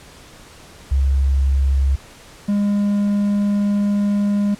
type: tone pair in turn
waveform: sine / triangle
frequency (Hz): 68 / 203.8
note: C#2 / G#3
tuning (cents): -33 / -32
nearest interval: octave + perfect fifth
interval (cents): 1901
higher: second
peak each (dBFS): -13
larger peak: neither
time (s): 0.91-1.96 / 2.48-4.55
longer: second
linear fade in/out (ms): 10
effects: pink hiss -43 dBFS RMS until 4.59 s + low-pass 10000 Hz 12 dB/octave